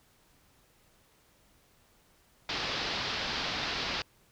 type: low-pass noise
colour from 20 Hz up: white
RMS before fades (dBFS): -34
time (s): 2.49-4.02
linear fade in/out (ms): 2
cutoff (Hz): 5000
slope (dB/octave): 48
effects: pink hiss -65 dBFS RMS until 4.31 s